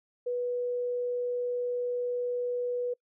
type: tone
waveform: sine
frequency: 489.8 Hz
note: B4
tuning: 14 cents flat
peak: -28 dBFS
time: 0.26-2.94 s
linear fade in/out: 10 ms
effects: noise-tail reverb RT60 0.1 s tail -26 dB re dry